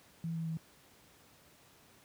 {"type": "tone with pitch steps", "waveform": "sine", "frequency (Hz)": [165.5, 163.6, 161.72], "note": ["E3", "E3", "E3"], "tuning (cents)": [7, -13, -33], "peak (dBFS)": -34, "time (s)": [0.24, 0.57], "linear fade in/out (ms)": 0, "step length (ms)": 110, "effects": ["pink hiss -62 dBFS RMS until 2.04 s", "high-pass 80 Hz 12 dB/octave"]}